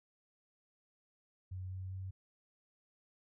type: tone with pitch steps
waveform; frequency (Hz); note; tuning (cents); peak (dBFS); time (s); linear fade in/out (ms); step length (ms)
sine; 92.7 / 93.61 / 94.54; F#2 / F#2 / F#2; +4 / +21 / +38; -40; 1.51-2.11; 10; 200
effects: none